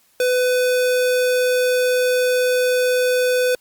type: tone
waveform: square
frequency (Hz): 501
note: B4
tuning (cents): +25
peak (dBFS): -16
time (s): 0.2-3.55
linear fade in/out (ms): 2
effects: white hiss -58 dBFS RMS until 3.6 s + Opus 48 kbps